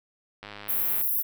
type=click train; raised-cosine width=0.3 ms; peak=-24 dBFS; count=61; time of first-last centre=0.43-1.013 s; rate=103 Hz
type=high-pass noise; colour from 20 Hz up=white; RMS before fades=-26 dBFS; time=0.68-1.23 s; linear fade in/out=20 ms; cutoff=11000 Hz; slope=96 dB/octave
effects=none